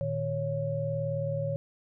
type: tone cluster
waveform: sine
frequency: 113.7 / 152.5 / 554 Hz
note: A#2 / D#3 / C#5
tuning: -43 / -34 / -1 cents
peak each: -34 / -33 / -31 dBFS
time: 0.01-1.56 s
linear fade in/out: 0 ms
effects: none